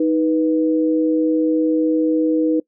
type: tone pair together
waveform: sine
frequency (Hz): 314.1 / 490.8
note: D#4 / B4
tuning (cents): +16 / -11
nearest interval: minor sixth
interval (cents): 773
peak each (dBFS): -15 / -20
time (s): 0-2.6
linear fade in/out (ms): 5
effects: noise-tail reverb RT60 0.1 s tail -22 dB re dry